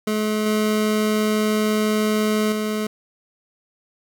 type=tone with level steps; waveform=25% pulse; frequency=214 Hz; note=A3; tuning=48 cents flat; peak=-16 / -14 / -18 dBFS; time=0.07-2.87 s; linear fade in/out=5 ms; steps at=0.46 / 2.52 s; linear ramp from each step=2 ms; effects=none